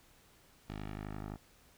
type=tone with low-pass filter sweep; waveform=10% pulse; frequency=51.7 Hz; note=G#1; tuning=7 cents flat; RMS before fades=-43 dBFS; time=0.68-1.37 s; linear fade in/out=20 ms; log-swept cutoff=4000 to 1100 Hz; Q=1.1; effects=pink hiss -64 dBFS RMS until 1.77 s